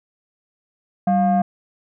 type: tone pair together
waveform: sine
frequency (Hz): 192.7 / 704.8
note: G3 / F5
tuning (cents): -29 / +16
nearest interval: octave + minor seventh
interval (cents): 2245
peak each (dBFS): -15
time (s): 1.07-1.42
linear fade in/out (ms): 5
effects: tanh soft clip ceiling -11 dBFS